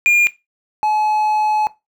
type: tone pair in turn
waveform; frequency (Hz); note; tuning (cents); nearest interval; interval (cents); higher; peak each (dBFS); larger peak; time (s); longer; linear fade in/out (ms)
triangle; 2414 / 853.5; D7 / G#5; +47 / +47; octave + tritone; 1800; first; -7 / -12; first; 0.06-0.27 / 0.83-1.67; second; 0
effects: noise-tail reverb RT60 0.2 s tail -17 dB re dry